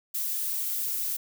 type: noise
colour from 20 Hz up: violet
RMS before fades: -30 dBFS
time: 0.14-1.17 s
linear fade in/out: 10 ms
effects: none